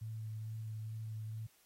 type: tone with vibrato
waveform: sine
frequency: 110 Hz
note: A2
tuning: in tune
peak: -40 dBFS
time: 0.01-1.47 s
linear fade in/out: 10 ms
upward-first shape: sine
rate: 2.3 Hz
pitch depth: 15 cents each way
effects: white hiss -69 dBFS RMS until 1.65 s + AAC 48 kbps